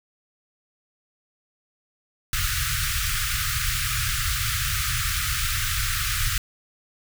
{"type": "band-stop noise", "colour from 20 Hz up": "pink", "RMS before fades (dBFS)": -25, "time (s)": [2.33, 6.38], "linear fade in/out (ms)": 2, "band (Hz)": [140, 1200], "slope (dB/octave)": 96, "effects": []}